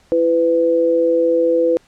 sine tone pair together, 334.5 / 500.8 Hz, E4 / B4, +25 / +24 cents, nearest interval perfect fifth, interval 699 cents, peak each -18 / -13 dBFS, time 0.12-1.77 s, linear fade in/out 0 ms, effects pink hiss -54 dBFS RMS until 1.87 s + low-pass 8000 Hz 12 dB/octave

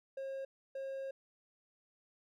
triangle tone bursts at uneven times, 539 Hz, C#5, 49 cents flat, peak -37 dBFS, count 2, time 0.17-0.45 / 0.75-1.11 s, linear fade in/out 5 ms, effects none

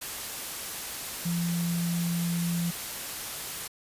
sine tone in noise, 171.4 Hz, F3, 32 cents flat, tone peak -26 dBFS, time 1.25-2.71 s, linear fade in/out 10 ms, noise white, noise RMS -36 dBFS, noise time 0.01-3.68 s, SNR +7 dB, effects resampled to 32000 Hz

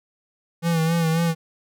square tone with vibrato, 164.81 Hz, E3, in tune, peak -19 dBFS, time 0.62-1.35 s, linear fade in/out 50 ms, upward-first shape sine, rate 3.7 Hz, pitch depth 49 cents each way, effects none

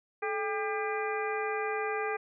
harmonic tone with a mistuned harmonic, 400.3 Hz, G4, 36 cents sharp, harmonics 1 / 2 / 3 / 4 / 5 / 6, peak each -33 / -36 / -38 / -39 / -40 / -41 dBFS, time 0.22-2.17 s, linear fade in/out 10 ms, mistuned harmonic 1, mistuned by +130 cents, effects none

